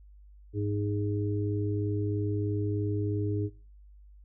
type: harmonic tone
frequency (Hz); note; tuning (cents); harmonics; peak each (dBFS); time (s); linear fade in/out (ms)
103.1; G#2; -12; 1 / 3 / 4; -29 / -34 / -35; 0.53-3.5; 50
effects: noise-tail reverb RT60 0.4 s tail -22 dB re dry + added 50 Hz sine -50 dBFS peak until 4.24 s